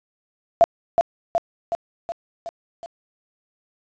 sine tone with echo, 679 Hz, F5, 49 cents flat, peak -8 dBFS, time 0.61-0.64 s, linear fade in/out 0 ms, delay 370 ms, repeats 6, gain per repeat -4 dB, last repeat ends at 2.86 s, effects resampled to 16000 Hz + 8-bit

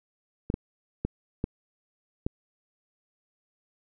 clicks, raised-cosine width 3 ms, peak -14 dBFS, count 5, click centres 0.501 / 0.541 / 1.05 / 1.441 / 2.265 s, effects none

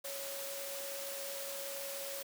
sine tone in noise, 554.4 Hz, C#5, in tune, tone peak -44 dBFS, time 0.04-2.23 s, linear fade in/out 10 ms, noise white, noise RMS -43 dBFS, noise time 0.04-2.23 s, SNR -4 dB, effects high-pass 300 Hz 12 dB/octave

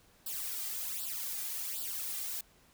blue noise with flanger, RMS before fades -38 dBFS, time 0.26-2.41 s, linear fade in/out 5 ms, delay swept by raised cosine 0.23 to 2.53 ms, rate 1.3 Hz, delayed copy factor +0.85, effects pink hiss -64 dBFS RMS until 2.73 s

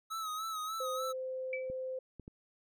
square tone with vibrato, 1285 Hz, E6, 45 cents flat, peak -37 dBFS, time 0.1-1.13 s, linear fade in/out 20 ms, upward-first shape sine, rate 3.4 Hz, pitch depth 54 cents each way
sine tone, 518 Hz, C5, 17 cents flat, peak -36 dBFS, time 0.8-1.99 s, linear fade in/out 5 ms
sine tone with exponential decay, 2305 Hz, D7, 33 cents flat, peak -33 dBFS, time 1.53-1.71 s, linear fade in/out 2 ms, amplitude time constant 38 ms
clicks, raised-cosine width 3 ms, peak -34 dBFS, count 3, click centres 1.7 / 2.197 / 2.279 s
effects none

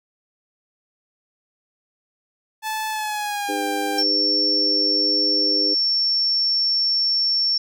sawtooth tone with pitch glide, 870 to 793.2 Hz, A5 to G5, -20 to +20 cents, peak -20 dBFS, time 2.62-4.04 s, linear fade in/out 50 ms, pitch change -160 cents, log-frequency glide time 2.9-3.64 s
harmonic tone, 101.3 Hz, G#2, 43 cents flat, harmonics 3 / 4 / 5, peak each -27 / -29 / -31 dBFS, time 3.48-5.75 s, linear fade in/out 20 ms
sine tone, 5440 Hz, F8, 46 cents flat, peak -17 dBFS, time 3.98-7.58 s, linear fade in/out 5 ms
effects none

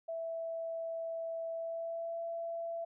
sine tone with pitch glide, 659.3 to 670.4 Hz, E5 to E5, 0 to +29 cents, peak -36 dBFS, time 0.08-2.85 s, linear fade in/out 10 ms, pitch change +29 cents, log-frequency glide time 1.52-2.21 s, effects none

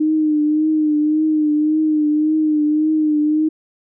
sine tone with vibrato, 306 Hz, D#4, 29 cents flat, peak -13 dBFS, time 0-3.49 s, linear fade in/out 10 ms, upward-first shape triangle, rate 1.8 Hz, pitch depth 45 cents each way, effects none

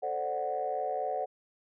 sine chord, D dominant seventh, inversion second, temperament equal, 440 / 523.3 / 587.3 / 740 Hz, A4 / C5 / D5 / F#5, 0 / 0 / 0 / 0 cents, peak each -38 / -36 / -36 / -32 dBFS, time 0.02-1.26 s, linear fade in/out 20 ms, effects tanh soft clip ceiling -21 dBFS

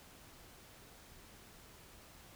silence, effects pink hiss -58 dBFS RMS until 2.35 s

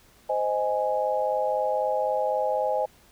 sine chord, Ab major, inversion first, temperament just, 519.1 / 623 / 830.6 Hz, C5 / Eb5 / Ab5, -14 / +2 / 0 cents, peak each -27 dBFS, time 0.29-2.86 s, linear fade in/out 10 ms, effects pink hiss -57 dBFS RMS until 3.11 s

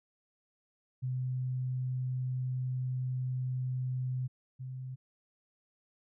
sine tone pair in turn, 127.8 / 129.28 Hz, C3 / C3, -40 / -20 cents, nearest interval unison, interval 20 cents, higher second, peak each -31 / -38 dBFS, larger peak first, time 1.02-4.28 / 4.59-4.96 s, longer first, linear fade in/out 20 ms, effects none

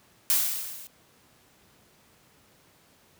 blue noise with level ramp, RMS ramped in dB -21 to -45 dBFS, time 0.3-0.87 s, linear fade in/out 0 ms, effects pink hiss -60 dBFS RMS until 3.19 s + high-pass 80 Hz 12 dB/octave

